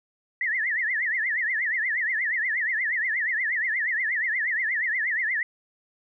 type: tone with vibrato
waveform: sine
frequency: 1899 Hz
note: A#6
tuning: 32 cents sharp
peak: -23 dBFS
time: 0.41-5.43 s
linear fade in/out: 2 ms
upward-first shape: triangle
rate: 8.4 Hz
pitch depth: 220 cents each way
effects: none